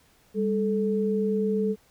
sine tone pair together, 200 / 435.7 Hz, G3 / A4, +35 / -17 cents, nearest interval octave + minor second, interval 1348 cents, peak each -25 dBFS, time 0.34-1.76 s, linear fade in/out 50 ms, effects pink hiss -61 dBFS RMS until 1.9 s

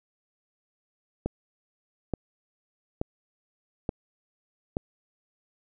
click train, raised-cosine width 2 ms, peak -14 dBFS, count 5, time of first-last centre 1.26-4.769 s, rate 1.14 Hz, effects none

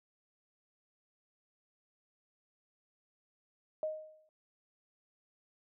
sine tone with exponential decay, 622.3 Hz, D#5, in tune, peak -30 dBFS, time 3.83-4.29 s, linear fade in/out 1 ms, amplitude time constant 100 ms, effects none

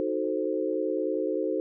sine chord, D# diminished seventh, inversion none, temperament equal, 311.1 / 370 / 440 / 523.3 Hz, D#4 / F#4 / A4 / C5, 0 / 0 / 0 / 0 cents, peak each -31 dBFS, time 0-1.6 s, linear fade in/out 0 ms, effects none

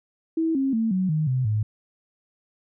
sine tone with pitch steps, 324.6 / 269.8 / 224.3 / 186.43 / 154.97 / 128.82 / 107.08 Hz, E4 / C#4 / A3 / F#3 / D#3 / C3 / A2, -27 / -47 / +34 / +13 / -7 / -27 / -47 cents, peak -20 dBFS, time 0.37-1.63 s, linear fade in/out 5 ms, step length 180 ms, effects none

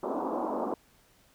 pink band-pass noise, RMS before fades -32 dBFS, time 0.03-0.74 s, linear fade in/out 2 ms, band 230 to 1100 Hz, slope 48 dB/octave, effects pink hiss -63 dBFS RMS until 1.34 s

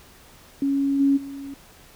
sine tone with level steps, 277.2 Hz, C#4, in tune, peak -19 / -15 / -32 dBFS, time 0.62-1.54 s, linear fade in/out 2 ms, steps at 0.99 / 1.16 s, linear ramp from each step 20 ms, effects pink hiss -50 dBFS RMS until 1.95 s

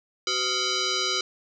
sine tone with frequency modulation, 505 Hz, B4, 39 cents sharp, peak -23 dBFS, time 0.27-1.21 s, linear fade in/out 2 ms, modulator 881 Hz, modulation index 6, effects none

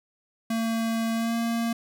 square tone with pitch glide, 226.7 to 231.1 Hz, A#3 to A#3, -48 to -15 cents, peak -25 dBFS, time 0.5-1.73 s, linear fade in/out 5 ms, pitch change +33 cents, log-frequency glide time 1.14-1.35 s, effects none

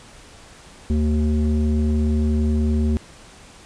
square tone with low-pass filter, 75.8 Hz, D#2, 45 cents flat, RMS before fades -19 dBFS, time 0.9-2.97 s, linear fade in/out 0 ms, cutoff 290 Hz, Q 3.1, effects pink hiss -45 dBFS RMS until 3.65 s + resampled to 22050 Hz

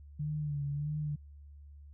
sine tone with vibrato, 146.83 Hz, D3, in tune, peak -32 dBFS, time 0.19-1.16 s, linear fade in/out 10 ms, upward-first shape sine, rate 1.6 Hz, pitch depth 59 cents each way, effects added 72 Hz sine -49 dBFS peak until 1.93 s

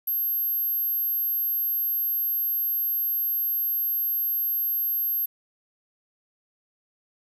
sine tone, 12540 Hz, G9, 1 cent flat, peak -21 dBFS, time 0.07-5.26 s, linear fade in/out 10 ms, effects tanh soft clip ceiling -21 dBFS + 9-bit

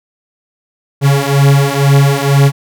45% pulse beating tone pair, 138.59 / 140.69 Hz, C#3 / C#3, 0 / +26 cents, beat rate 2.1 Hz, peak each -10 dBFS, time 1.01-2.52 s, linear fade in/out 50 ms, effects none

